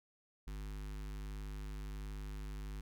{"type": "tone with notch filter", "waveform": "square", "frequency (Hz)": 50.7, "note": "G#1", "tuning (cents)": -41, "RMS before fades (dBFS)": -44, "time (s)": [0.47, 2.81], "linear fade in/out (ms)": 5, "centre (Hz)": 610, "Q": 1.2, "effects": []}